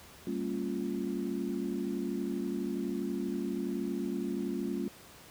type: chord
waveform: sine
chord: G half-diminished seventh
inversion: none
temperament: equal with one note detuned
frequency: 196 / 228.4 / 277.2 / 349.2 Hz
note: G3 / Bb3 / Db4 / F4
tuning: 0 / -35 / 0 / 0 cents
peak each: -37 / -37 / -37 / -37 dBFS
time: 0.27-4.88 s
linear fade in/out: 2 ms
effects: pink hiss -53 dBFS RMS until 5.3 s + high-pass 60 Hz 12 dB/octave